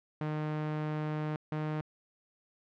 sawtooth tone pair in turn, 152.9 / 153.63 Hz, D#3 / D#3, -30 / -22 cents, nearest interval unison, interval 8 cents, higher second, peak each -28 dBFS, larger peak neither, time 0.21-1.36 / 1.52-1.81 s, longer first, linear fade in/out 2 ms, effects low-pass 2000 Hz 12 dB/octave

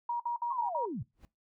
sine tone bursts, 951 Hz, A#5, 34 cents sharp, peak -29 dBFS, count 5, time 0.09-0.856 s, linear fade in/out 5 ms, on 110 ms, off 54 ms
sine linear sweep, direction down, 1130 to 90 Hz, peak -34 dBFS, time 0.5-1.03 s, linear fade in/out 10 ms
brown noise with exponential growth, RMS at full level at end -47 dBFS, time 1.13-1.25 s, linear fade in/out 0 ms, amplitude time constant 25 ms
effects noise-tail reverb RT60 0.2 s tail -19 dB re dry

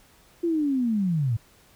sine linear sweep, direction down, 348.1 to 105.5 Hz, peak -21 dBFS, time 0.43-1.37 s, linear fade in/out 10 ms, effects pink hiss -57 dBFS RMS until 1.75 s

